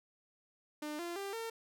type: tone with pitch steps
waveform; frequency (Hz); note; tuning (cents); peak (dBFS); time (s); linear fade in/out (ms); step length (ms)
sawtooth; 300 / 344.6 / 395.9 / 454.7; D4 / F4 / G4 / A#4; +37 / -23 / +17 / -43; -35; 0.82-1.5; 5; 170
effects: none